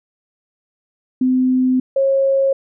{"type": "tone pair in turn", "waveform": "sine", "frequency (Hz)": [256.2, 542.9], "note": ["C4", "C#5"], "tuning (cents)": [-36, -36], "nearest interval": "octave + minor second", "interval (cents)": 1300, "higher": "second", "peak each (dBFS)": -12, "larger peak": "neither", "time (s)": [[1.21, 1.8], [1.96, 2.53]], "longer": "first", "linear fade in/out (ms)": 5, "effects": []}